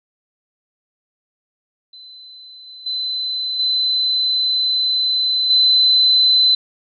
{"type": "tone with level steps", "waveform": "sine", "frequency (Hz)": 4035, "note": "B7", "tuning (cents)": 36, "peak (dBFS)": [-37, -35, -20, -15, -10], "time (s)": [1.93, 6.55], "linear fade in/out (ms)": 5, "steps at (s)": [2.67, 2.86, 3.59, 5.5], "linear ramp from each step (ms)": 5, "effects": []}